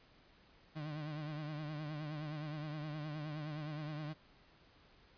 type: tone with vibrato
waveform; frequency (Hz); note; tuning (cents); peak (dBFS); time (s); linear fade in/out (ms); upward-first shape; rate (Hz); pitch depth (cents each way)
35% pulse; 151.7; D#3; -44; -39; 0.75-4.14; 20; triangle; 9.6; 78
effects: pink hiss -65 dBFS RMS until 5.17 s + resampled to 11025 Hz